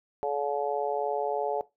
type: harmonic tone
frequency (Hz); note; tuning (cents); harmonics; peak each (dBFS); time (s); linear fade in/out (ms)
143; D3; -46; 3 / 4 / 5 / 6; -31 / -32 / -33 / -34; 0.23-1.61; 0
effects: noise-tail reverb RT60 0.2 s tail -18 dB re dry